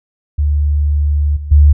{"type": "tone with level steps", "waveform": "sine", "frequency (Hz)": 73.42, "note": "D2", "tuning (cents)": 0, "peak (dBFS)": [-10, -21, -3], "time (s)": [0.38, 1.73], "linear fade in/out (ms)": 10, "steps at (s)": [1.36, 1.51], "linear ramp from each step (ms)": 10, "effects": []}